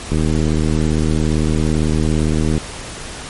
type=click train; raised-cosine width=3 ms; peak=-5 dBFS; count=192; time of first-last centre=0.12-2.578 s; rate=77.7 Hz; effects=pink hiss -30 dBFS RMS until 3.29 s + MP3 48 kbps